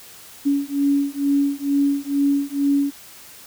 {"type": "beating tone pair", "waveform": "sine", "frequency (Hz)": [280.7, 282.9], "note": ["C#4", "C#4"], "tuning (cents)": [22, 35], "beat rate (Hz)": 2.2, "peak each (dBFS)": -20, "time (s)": [0.45, 2.91], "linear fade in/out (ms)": 20, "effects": ["white hiss -43 dBFS RMS until 3.46 s"]}